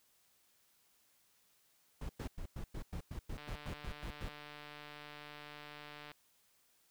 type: noise bursts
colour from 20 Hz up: brown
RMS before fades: -42 dBFS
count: 13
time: 2.01-4.289 s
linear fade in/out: 5 ms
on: 83 ms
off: 100 ms
type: click train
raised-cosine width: 0.3 ms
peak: -34 dBFS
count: 406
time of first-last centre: 3.38-6.116 s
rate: 148 Hz
effects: white hiss -72 dBFS RMS until 6.9 s